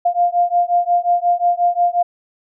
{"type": "beating tone pair", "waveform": "sine", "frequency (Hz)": [698.5, 704.1], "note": ["F5", "F5"], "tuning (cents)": [0, 14], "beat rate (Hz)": 5.6, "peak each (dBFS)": -16, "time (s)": [0.05, 2.03], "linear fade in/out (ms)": 10, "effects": []}